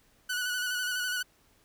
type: tone with vibrato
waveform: sawtooth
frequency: 1480 Hz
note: F#6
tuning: in tune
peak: -26 dBFS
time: 0.29-1.23 s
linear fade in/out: 10 ms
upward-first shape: square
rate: 12 Hz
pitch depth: 26 cents each way
effects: pink hiss -65 dBFS RMS until 1.64 s